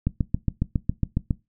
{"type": "click train", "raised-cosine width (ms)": 5, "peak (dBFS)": -9, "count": 10, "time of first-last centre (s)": [0.07, 1.308], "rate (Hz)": 7.27, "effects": ["noise-tail reverb RT60 0.2 s tail -19 dB re dry"]}